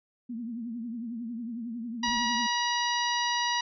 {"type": "tone with vibrato", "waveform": "sine", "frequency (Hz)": 233.1, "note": "A#3", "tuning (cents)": 0, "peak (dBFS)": -33, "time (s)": [0.29, 2.47], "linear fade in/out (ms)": 10, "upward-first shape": "triangle", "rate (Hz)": 11, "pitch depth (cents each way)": 120}
{"type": "harmonic tone", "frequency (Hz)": 961, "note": "B5", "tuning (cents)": -48, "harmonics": [1, 2, 3, 4, 5, 6], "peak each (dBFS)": [-29, -32, -34, -35, -36, -37], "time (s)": [2.03, 3.61], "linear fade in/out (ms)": 5}
{"type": "noise with exponential decay", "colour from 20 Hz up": "brown", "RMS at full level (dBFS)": -45, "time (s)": [2.06, 2.8], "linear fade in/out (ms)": 0, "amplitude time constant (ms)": 160}
{"effects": []}